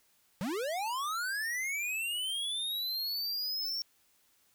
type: linear sweep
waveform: square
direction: up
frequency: 164.81 to 5520 Hz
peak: -33 dBFS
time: 0.41-3.82 s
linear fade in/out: 0 ms
effects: white hiss -69 dBFS RMS until 4.54 s